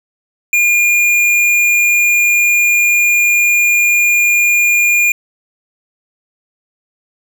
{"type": "tone with hard clipping", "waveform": "sine", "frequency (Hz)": 2417, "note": "D7", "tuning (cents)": 49, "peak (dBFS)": -10, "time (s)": [0.53, 5.12], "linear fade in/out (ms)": 2, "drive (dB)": 12, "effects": []}